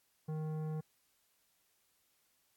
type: tone with tanh clipping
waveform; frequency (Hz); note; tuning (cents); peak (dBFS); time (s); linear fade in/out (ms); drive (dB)
sine; 155.56; D#3; 0; -38; 0.28-0.81; 10; 13
effects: white hiss -75 dBFS RMS until 2.56 s + AAC 64 kbps